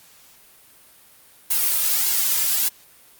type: noise with flanger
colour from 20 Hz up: blue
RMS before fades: -20 dBFS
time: 1.5-2.69 s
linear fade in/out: 10 ms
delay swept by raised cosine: 1.6 to 2.7 ms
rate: 1.7 Hz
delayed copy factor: -0.65
effects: white hiss -51 dBFS RMS until 3.19 s + Opus 48 kbps